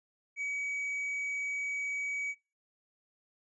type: tone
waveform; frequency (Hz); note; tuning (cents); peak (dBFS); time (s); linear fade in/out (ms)
triangle; 2269; C#7; +40; -31; 0.36-2.35; 50
effects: noise-tail reverb RT60 0.3 s tail -21 dB re dry + resampled to 22050 Hz